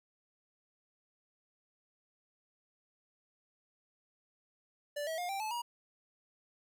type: tone with pitch steps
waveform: square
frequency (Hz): 584 / 644.3 / 710.7 / 784.1 / 865 / 954.2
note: D5 / E5 / F5 / G5 / A5 / A#5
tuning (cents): -10 / -40 / +30 / 0 / -30 / +40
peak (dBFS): -36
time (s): 4.96-5.62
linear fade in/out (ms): 10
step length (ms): 110
effects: none